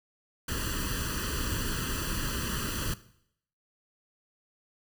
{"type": "noise with comb filter", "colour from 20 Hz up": "pink", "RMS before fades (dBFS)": -32, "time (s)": [0.48, 2.94], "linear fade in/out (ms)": 5, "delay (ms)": 0.67, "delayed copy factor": 1, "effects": ["noise-tail reverb RT60 0.7 s tail -17 dB re dry"]}